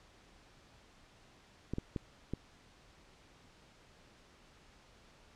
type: clicks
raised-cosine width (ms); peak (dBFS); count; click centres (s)
3; -23; 4; 1.736 / 1.784 / 1.962 / 2.336
effects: pink hiss -62 dBFS RMS until 5.35 s + low-pass 6000 Hz 12 dB/octave